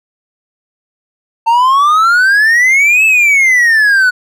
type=exponential two-way sweep; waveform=triangle; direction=up then down; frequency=899 to 2637 to 1461 Hz; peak=-4 dBFS; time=1.46-4.11 s; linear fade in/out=20 ms; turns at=3.05 s; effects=none